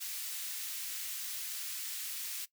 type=high-pass noise; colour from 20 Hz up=white; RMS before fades=-40 dBFS; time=0-2.46 s; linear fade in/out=20 ms; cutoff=2100 Hz; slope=12 dB/octave; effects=noise-tail reverb RT60 0.1 s tail -18 dB re dry